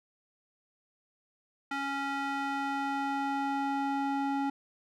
square tone with band-pass filter sweep, 277.2 Hz, C#4, in tune, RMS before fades -32 dBFS, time 1.71-4.5 s, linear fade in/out 5 ms, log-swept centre 1500 to 640 Hz, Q 1.2, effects none

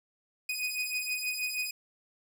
sawtooth beating tone pair, 2489 / 2495.3 Hz, D#7 / D#7, 0 / +4 cents, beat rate 6.3 Hz, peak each -32 / -30 dBFS, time 0.49-1.71 s, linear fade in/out 5 ms, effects none

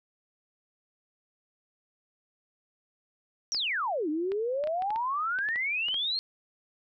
sine exponential two-way sweep, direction down then up, 5920 to 294.1 to 4327 Hz, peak -27 dBFS, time 3.52-6.19 s, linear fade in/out 0 ms, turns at 4.09 s
clicks, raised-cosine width 0.3 ms, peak -26 dBFS, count 12, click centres 3.547 / 4.319 / 4.639 / 4.673 / 4.822 / 4.905 / 4.96 / 5.388 / 5.488 / 5.559 / 5.885 / 5.943 s
effects none

